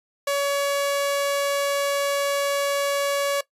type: tone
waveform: sawtooth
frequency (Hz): 564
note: C#5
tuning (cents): +30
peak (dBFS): -17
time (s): 0.27-3.41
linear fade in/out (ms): 5
effects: noise-tail reverb RT60 0.1 s tail -18 dB re dry + resampled to 32000 Hz